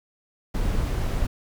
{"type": "noise", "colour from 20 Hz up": "brown", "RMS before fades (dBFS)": -24, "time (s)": [0.54, 1.27], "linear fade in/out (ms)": 10, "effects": []}